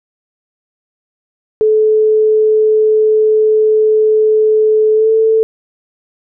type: tone with pitch glide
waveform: sine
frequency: 432.5 to 442.9 Hz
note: A4 to A4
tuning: -30 to +11 cents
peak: -7 dBFS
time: 1.61-5.43 s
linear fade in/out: 0 ms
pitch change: +41 cents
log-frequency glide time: 4.94-5.1 s
effects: none